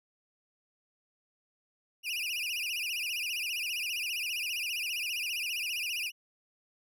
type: tone with vibrato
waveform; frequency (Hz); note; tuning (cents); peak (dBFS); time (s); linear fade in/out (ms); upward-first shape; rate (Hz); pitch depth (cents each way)
35% pulse; 2637; E7; 0; -30; 2.03-6.12; 50; sine; 15; 180
effects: none